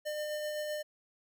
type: tone with tremolo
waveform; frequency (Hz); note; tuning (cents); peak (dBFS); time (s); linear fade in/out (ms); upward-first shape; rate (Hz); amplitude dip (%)
square; 603; D5; +46; -34; 0.05-0.83; 20; sine; 7.8; 25
effects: none